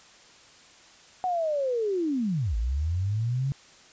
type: linear two-way sweep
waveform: sine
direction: down then up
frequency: 749 to 51.91 to 140.5 Hz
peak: -24 dBFS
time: 1.24-3.52 s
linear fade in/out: 0 ms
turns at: 2.56 s
effects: white hiss -53 dBFS RMS until 3.92 s + resampled to 16000 Hz